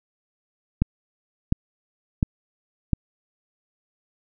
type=click train; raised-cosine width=5 ms; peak=-6 dBFS; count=4; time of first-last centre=0.82-2.933 s; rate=1.42 Hz; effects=none